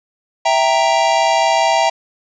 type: chord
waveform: square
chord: E diminished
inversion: none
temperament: equal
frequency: 659.3 / 784 / 932.3 Hz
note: E5 / G5 / Bb5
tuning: 0 / 0 / 0 cents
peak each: -17 dBFS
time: 0.45-1.9 s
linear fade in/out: 10 ms
effects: resampled to 16000 Hz + 7-bit